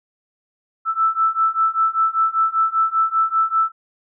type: beating tone pair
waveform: sine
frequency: 1318 / 1323.1 Hz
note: E6 / E6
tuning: -1 / +6 cents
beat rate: 5.1 Hz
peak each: -19 / -18 dBFS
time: 0.85-3.72 s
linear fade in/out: 50 ms
effects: none